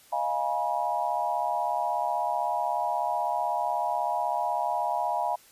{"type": "chord", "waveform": "sine", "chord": "F half-diminished seventh", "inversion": "third", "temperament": "equal with one note detuned", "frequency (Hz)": [622.3, 698.5, 830.6, 965.8], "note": ["Eb5", "F5", "Ab5", "Cb6"], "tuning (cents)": [0, 0, 0, -39], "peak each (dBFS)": [-34, -30, -30, -30], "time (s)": [0.12, 5.36], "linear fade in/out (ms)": 10, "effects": ["white hiss -56 dBFS RMS until 5.51 s", "resampled to 32000 Hz"]}